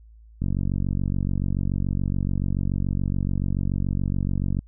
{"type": "click train", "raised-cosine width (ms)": 5, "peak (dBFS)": -13, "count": 197, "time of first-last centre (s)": [0.42, 4.59], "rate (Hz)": 47, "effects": ["added 55 Hz sine -46 dBFS peak until 4.67 s"]}